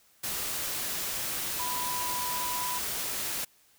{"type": "tone in noise", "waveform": "sine", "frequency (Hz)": 987.8, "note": "B5", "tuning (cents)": 0, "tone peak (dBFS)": -33, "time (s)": [1.59, 2.79], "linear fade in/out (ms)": 10, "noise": "white", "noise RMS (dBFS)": -33, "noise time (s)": [0.23, 3.45], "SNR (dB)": -3, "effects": ["white hiss -63 dBFS RMS until 3.78 s"]}